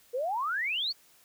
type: exponential sweep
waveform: sine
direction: up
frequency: 466.2 to 4659 Hz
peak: -28 dBFS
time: 0.13-0.93 s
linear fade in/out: 20 ms
effects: white hiss -61 dBFS RMS until 1.24 s